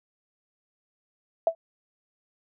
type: tone with exponential decay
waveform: sine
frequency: 659.3 Hz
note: E5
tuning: in tune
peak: -14 dBFS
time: 1.47-1.55 s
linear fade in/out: 2 ms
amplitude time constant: 17 ms
effects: none

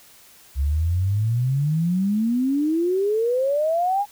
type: exponential sweep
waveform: sine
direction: up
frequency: 66.4 to 835 Hz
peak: -18 dBFS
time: 0.55-4.06 s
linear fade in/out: 50 ms
effects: white hiss -50 dBFS RMS until 4.11 s

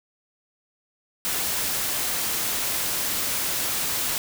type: noise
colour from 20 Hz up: white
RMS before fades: -26 dBFS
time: 1.25-4.18 s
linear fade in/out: 0 ms
effects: none

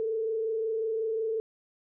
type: tone with frequency modulation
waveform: sine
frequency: 444.7 Hz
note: A4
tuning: 18 cents sharp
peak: -27 dBFS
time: 0-1.4 s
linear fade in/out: 0 ms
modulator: 25.5 Hz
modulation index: 0.47
effects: none

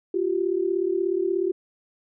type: tone pair together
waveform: sine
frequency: 349.2 / 385.9 Hz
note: F4 / G4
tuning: 0 / -27 cents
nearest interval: major second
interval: 173 cents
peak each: -24 dBFS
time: 0.14-1.52 s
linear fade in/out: 5 ms
effects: none

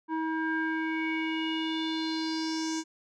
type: tone with low-pass filter sweep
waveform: square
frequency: 319.9 Hz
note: D#4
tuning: 48 cents sharp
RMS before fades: -31 dBFS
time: 0.08-2.84 s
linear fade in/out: 50 ms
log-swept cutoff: 1200 to 6600 Hz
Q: 5.2
effects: none

